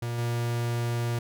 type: tone with level steps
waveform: 45% pulse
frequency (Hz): 118.6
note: A#2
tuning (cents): +30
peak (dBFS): -29 / -26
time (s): 0.02-1.19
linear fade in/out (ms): 5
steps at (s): 0.18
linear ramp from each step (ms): 5
effects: none